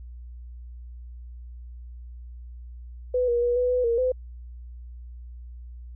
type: tone with pitch steps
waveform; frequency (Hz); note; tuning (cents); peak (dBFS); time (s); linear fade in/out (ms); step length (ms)
sine; 499.6 / 476.9 / 483.2 / 496.2 / 499.3 / 466 / 509; B4 / A#4 / B4 / B4 / B4 / A#4 / C5; +20 / +39 / -38 / +8 / +19 / -1 / -48; -20; 3.14-4.12; 5; 140
effects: added 60 Hz sine -38 dBFS peak until 5.95 s